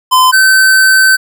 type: tone pair in turn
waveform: square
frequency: 1024 / 1537.1 Hz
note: C6 / G6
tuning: -38 / -34 cents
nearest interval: perfect fifth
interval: 704 cents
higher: second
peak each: -5 dBFS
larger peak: neither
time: 0.11-0.32 / 0.32-1.17 s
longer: second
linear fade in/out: 20 ms
effects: none